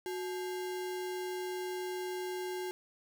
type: tone with sample-and-hold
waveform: sine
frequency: 366.2 Hz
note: F#4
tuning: 18 cents flat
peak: -35 dBFS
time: 0.06-2.71 s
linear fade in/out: 0 ms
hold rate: 1225 Hz
effects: none